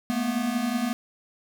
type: tone cluster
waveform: square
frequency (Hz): 218.5 / 233.6 / 244.3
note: A3 / A#3 / B3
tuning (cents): -12 / +4 / -19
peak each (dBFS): -31 / -34 / -27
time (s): 0.1-0.93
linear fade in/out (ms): 0
effects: none